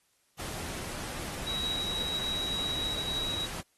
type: tone in noise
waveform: sine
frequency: 3851 Hz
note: B7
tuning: 44 cents flat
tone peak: -31 dBFS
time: 1.46-3.47 s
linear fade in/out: 20 ms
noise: pink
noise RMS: -39 dBFS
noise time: 0.38-3.62 s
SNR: +5 dB
effects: white hiss -71 dBFS RMS until 3.77 s + AAC 32 kbps